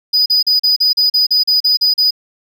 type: tone bursts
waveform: triangle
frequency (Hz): 4960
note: D#8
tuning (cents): -6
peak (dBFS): -8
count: 12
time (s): 0.13-2.108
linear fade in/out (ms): 10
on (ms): 130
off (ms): 38
effects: none